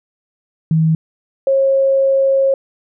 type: tone pair in turn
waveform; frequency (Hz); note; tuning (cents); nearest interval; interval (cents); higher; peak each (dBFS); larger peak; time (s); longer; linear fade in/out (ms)
sine; 160 / 541.3; D#3 / C#5; +49 / -41; octave + major sixth; 2110; second; -10; neither; 0.71-0.95 / 1.47-2.54; second; 2
effects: none